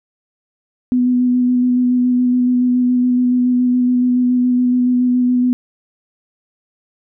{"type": "tone with vibrato", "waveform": "sine", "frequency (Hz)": 248.5, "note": "B3", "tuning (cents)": 11, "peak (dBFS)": -11, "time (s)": [0.92, 5.53], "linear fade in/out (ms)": 0, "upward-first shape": "square", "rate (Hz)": 7.1, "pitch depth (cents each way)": 11, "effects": []}